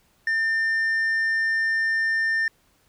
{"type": "tone with tanh clipping", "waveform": "triangle", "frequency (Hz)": 1800, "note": "A6", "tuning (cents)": 39, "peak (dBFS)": -21, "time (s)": [0.27, 2.48], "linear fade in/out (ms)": 2, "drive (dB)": 8, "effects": ["pink hiss -63 dBFS RMS until 2.88 s"]}